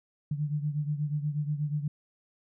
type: beating tone pair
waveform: sine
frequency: 146.83 / 155.13 Hz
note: D3 / D#3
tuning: 0 / -5 cents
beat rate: 8.3 Hz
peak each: -29 / -34 dBFS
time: 0.31-1.88 s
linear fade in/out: 5 ms
effects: none

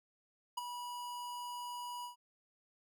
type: tone with ADSR envelope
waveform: square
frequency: 973 Hz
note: B5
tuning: 26 cents flat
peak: -34 dBFS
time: 0.57-2.16 s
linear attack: 9 ms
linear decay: 17 ms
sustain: -8 dB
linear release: 120 ms
effects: none

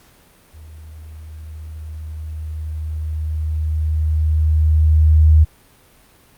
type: tone with level ramp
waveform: sine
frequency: 77.78 Hz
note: D#2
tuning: in tune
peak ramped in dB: -36 to -6 dBFS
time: 0.53-5.45 s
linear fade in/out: 20 ms
effects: pink hiss -51 dBFS RMS until 6.37 s + Opus 48 kbps

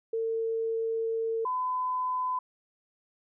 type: tone pair in turn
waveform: sine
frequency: 451.6 / 1010.6 Hz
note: A4 / B5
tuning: +45 / +40 cents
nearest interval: octave + major second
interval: 1395 cents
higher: second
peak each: -27 dBFS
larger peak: neither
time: 0.13-1.45 / 1.45-2.39 s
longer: first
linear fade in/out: 5 ms
effects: none

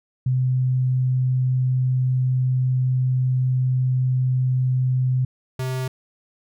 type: tone pair in turn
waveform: sine / square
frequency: 128.2 / 129.47 Hz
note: C3 / C3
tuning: -35 / -18 cents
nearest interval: unison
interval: 17 cents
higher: second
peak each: -17 / -24 dBFS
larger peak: first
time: 0.26-5.25 / 5.59-5.88 s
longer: first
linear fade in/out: 5 ms
effects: none

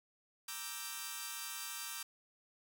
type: chord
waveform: 5% pulse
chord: E half-diminished seventh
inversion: second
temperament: equal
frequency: 932.3 / 1174.7 / 1318.5 / 1568 Hz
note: Bb5 / D6 / E6 / G6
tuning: 0 / 0 / 0 / 0 cents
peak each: -37 / -35 / -36 / -35 dBFS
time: 0.48-2.03 s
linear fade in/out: 5 ms
effects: none

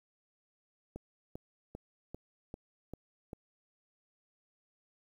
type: click train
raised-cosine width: 2 ms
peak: -29 dBFS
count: 7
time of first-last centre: 0.96-3.332 s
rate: 2.53 Hz
effects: 10-bit

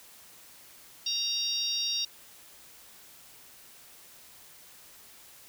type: harmonic tone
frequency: 932.3 Hz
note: A#5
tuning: in tune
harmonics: 3 / 4 / 5 / 6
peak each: -38 / -32 / -34 / -32 dBFS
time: 1.06-2.05 s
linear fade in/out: 5 ms
effects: white hiss -53 dBFS RMS until 5.48 s

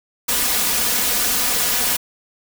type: noise with comb filter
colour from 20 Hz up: white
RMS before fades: -19 dBFS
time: 0.28-1.97 s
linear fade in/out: 10 ms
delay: 4.1 ms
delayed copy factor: +0.75
effects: none

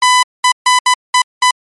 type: tone bursts at uneven times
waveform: sawtooth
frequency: 1000 Hz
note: B5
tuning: 21 cents sharp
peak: -3 dBFS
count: 6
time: 0.02-0.23 / 0.44-0.52 / 0.66-0.79 / 0.86-0.94 / 1.14-1.22 / 1.42-1.51 s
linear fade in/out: 5 ms
effects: MP3 48 kbps

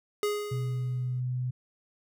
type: tone with exponential decay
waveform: square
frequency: 415.3 Hz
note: G#4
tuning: in tune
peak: -25 dBFS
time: 0.23-1.2 s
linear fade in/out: 1 ms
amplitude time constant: 210 ms
type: tone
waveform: sine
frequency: 125.9 Hz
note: B2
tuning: 34 cents sharp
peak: -28 dBFS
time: 0.51-1.51 s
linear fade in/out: 10 ms
effects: none

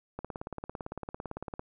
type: click train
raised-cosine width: 1 ms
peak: -23 dBFS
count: 26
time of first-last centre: 0.19-1.594 s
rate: 17.8 Hz
effects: none

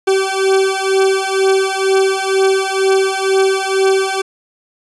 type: beating tone pair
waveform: 40% pulse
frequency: 384.1 / 386.2 Hz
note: G4 / G4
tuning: -35 / -26 cents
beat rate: 2.1 Hz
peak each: -14 dBFS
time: 0.07-4.22 s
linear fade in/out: 10 ms
effects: resampled to 24000 Hz

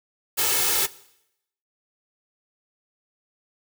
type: noise with comb filter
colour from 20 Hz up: white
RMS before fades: -22 dBFS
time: 0.37-0.87 s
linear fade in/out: 20 ms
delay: 2.3 ms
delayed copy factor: +0.8
effects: noise-tail reverb RT60 0.8 s tail -19 dB re dry + high-pass 100 Hz 12 dB/octave

